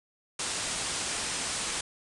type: low-pass noise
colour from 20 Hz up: white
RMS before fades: -33 dBFS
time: 0.39-1.81 s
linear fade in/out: 5 ms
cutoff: 9700 Hz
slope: 96 dB/octave
effects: none